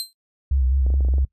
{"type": "tone with exponential decay", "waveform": "sawtooth", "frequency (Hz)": 4126, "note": "C8", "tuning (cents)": -25, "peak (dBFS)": -19, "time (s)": [0, 0.13], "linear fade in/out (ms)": 0, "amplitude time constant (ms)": 27}
{"type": "tone with vibrato", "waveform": "sine", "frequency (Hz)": 65.7, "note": "C2", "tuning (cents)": 8, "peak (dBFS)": -16, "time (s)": [0.51, 1.25], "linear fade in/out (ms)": 5, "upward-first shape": "square", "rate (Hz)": 4.9, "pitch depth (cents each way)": 55}
{"type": "clicks", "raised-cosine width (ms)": 2, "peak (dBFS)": -23, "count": 8, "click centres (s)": [0.865, 0.903, 0.94, 1.007, 1.049, 1.086, 1.139, 1.183]}
{"effects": ["noise-tail reverb RT60 0.1 s tail -21 dB re dry", "resampled to 32000 Hz"]}